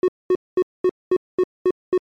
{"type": "tone bursts", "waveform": "triangle", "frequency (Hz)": 366.4, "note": "F#4", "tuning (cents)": -17, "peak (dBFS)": -11, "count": 8, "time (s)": [0.03, 1.978], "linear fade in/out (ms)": 2, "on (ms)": 51, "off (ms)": 220, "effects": ["MP3 64 kbps"]}